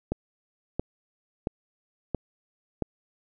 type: click train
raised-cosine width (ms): 2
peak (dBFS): -13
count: 5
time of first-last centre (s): 0.12-2.823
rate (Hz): 1.48
effects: none